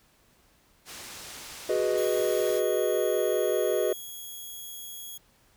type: low-pass noise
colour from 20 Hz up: white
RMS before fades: -43 dBFS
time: 0.85-2.62 s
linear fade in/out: 50 ms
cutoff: 8200 Hz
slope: 12 dB/octave
type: chord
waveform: triangle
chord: G# minor seventh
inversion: third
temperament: equal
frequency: 370 / 415.3 / 493.9 / 622.3 Hz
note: F#4 / G#4 / B4 / D#5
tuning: 0 / 0 / 0 / 0 cents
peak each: -27 dBFS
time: 1.69-3.93 s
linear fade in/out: 5 ms
type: tone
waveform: 5% pulse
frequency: 3322 Hz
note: G#7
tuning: in tune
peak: -30 dBFS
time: 1.97-5.18 s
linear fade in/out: 10 ms
effects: pink hiss -63 dBFS RMS until 5.56 s

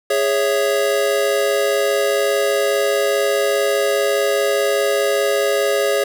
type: chord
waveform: square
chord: C# minor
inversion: second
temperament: equal with one note detuned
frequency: 412 / 554.4 / 659.3 Hz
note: G#4 / C#5 / E5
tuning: -14 / 0 / 0 cents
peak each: -20 / -19 / -24 dBFS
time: 0.1-6.04 s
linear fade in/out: 5 ms
effects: none

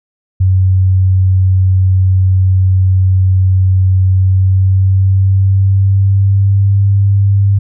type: tone with pitch glide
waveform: sine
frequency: 93.8 to 99.38 Hz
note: F#2 to G2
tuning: +24 to +24 cents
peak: -6 dBFS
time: 0.4-7.59 s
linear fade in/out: 10 ms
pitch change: +100 cents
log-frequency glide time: 4.04-6.84 s
effects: none

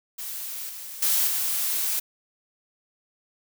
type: noise with level steps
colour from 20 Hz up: blue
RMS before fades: -34 / -38 / -22 / -26 dBFS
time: 0.18-2 s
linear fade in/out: 10 ms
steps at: 0.69 / 1.02 / 1.27 s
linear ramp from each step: 5 ms
effects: none

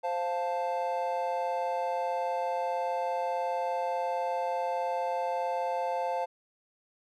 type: chord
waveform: triangle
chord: F major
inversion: second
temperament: equal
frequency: 523.3 / 698.5 / 880 Hz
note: C5 / F5 / A5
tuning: 0 / 0 / 0 cents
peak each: -31 dBFS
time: 0.03-6.26 s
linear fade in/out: 20 ms
effects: none

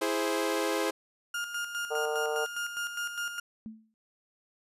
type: chord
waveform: sawtooth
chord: E augmented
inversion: none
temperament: equal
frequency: 329.6 / 415.3 / 523.3 Hz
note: E4 / G#4 / B#4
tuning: 0 / 0 / 0 cents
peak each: -28 dBFS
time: 0.01-0.91 s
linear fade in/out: 10 ms
type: tone with tremolo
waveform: 35% pulse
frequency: 1414 Hz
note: F6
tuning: 21 cents sharp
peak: -29 dBFS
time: 1.34-3.4 s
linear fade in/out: 5 ms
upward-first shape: square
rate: 4.9 Hz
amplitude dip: 55%
type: harmonic tone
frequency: 151.5 Hz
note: D#3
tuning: 46 cents flat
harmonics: 3 / 4 / 5 / 6 / 7 / 8 / 9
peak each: -31 / -36 / -36 / -42 / -49 / -43 / -50 dBFS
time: 1.9-2.46 s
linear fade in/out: 20 ms
type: tone with exponential decay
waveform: sine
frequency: 220 Hz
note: A3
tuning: in tune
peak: -35 dBFS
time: 3.66-3.94 s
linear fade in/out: 0 ms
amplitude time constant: 59 ms
effects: resampled to 32000 Hz

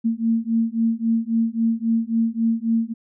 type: beating tone pair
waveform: sine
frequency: 225.8 / 229.5 Hz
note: A3 / A#3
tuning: +45 / -27 cents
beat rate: 3.7 Hz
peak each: -21 dBFS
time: 0.04-2.94 s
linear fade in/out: 20 ms
effects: none

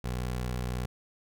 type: tone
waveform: 20% pulse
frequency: 61.74 Hz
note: B1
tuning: in tune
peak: -26 dBFS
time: 0.04-0.86 s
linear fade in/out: 5 ms
effects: none

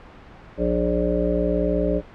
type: harmonic tone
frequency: 59.5 Hz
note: A#1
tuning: 36 cents sharp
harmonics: 1 / 3 / 5 / 7 / 9 / 10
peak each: -26 / -26 / -26 / -26 / -26 / -26 dBFS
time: 0.57-2.02 s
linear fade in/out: 50 ms
effects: pink hiss -44 dBFS RMS until 2.14 s + low-pass 2000 Hz 12 dB/octave

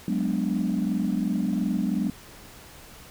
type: chord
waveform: sine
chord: G# half-diminished seventh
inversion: third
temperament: equal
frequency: 185 / 207.7 / 246.9 / 293.7 Hz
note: F#3 / G#3 / B3 / D4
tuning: 0 / 0 / 0 / 0 cents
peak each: -27 / -26 / -28 / -30 dBFS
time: 0.08-2.1 s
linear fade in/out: 2 ms
effects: tanh soft clip ceiling -16 dBFS + pink hiss -47 dBFS RMS until 3.1 s

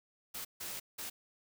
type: noise bursts at uneven times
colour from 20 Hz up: white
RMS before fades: -42 dBFS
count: 3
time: 0.34-0.45 / 0.6-0.8 / 0.98-1.1 s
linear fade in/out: 10 ms
effects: none

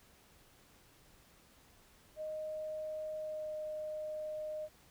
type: tone with pitch glide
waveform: sine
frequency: 620 to 615 Hz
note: D#5 to D#5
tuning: -6 to -20 cents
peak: -38 dBFS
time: 2.16-4.69 s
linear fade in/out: 50 ms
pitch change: -14 cents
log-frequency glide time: 3.18-3.55 s
effects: pink hiss -64 dBFS RMS until 4.9 s

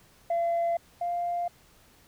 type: tone pair in turn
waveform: sine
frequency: 681 / 697.7 Hz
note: F5 / F5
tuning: -44 / -2 cents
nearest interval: unison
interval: 42 cents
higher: second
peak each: -22 / -26 dBFS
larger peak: first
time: 0.3-0.77 / 1.01-1.48 s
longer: neither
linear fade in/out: 5 ms
effects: tanh soft clip ceiling -22 dBFS + pink hiss -59 dBFS RMS until 2.07 s

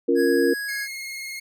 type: chord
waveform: sine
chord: Bb minor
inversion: first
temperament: equal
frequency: 277.2 / 349.2 / 466.2 Hz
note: Db4 / F4 / Bb4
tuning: 0 / 0 / 0 cents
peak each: -22 / -21 / -20 dBFS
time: 0.08-0.54 s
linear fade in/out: 10 ms
type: tone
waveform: square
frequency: 1661.2 Hz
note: G#6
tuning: in tune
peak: -28 dBFS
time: 0.15-0.88 s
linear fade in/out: 50 ms
type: tone with vibrato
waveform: sawtooth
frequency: 2154 Hz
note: C7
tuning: 50 cents sharp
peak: -28 dBFS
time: 0.68-1.4 s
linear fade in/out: 10 ms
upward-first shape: triangle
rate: 20 Hz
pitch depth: 43 cents each way
effects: none

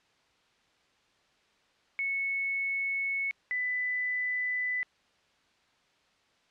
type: tone pair in turn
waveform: sine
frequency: 2204 / 1995.1 Hz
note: C#7 / B6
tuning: -11 / +17 cents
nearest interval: major second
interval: 172 cents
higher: first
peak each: -28 dBFS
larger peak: neither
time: 1.99-3.31 / 3.51-4.83 s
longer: neither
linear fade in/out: 0 ms
effects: white hiss -67 dBFS RMS until 6.5 s + low-pass 4000 Hz 12 dB/octave

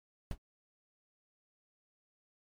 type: noise with exponential decay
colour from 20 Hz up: brown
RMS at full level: -30 dBFS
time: 0.31-0.38 s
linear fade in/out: 2 ms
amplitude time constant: 15 ms
effects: MP3 96 kbps

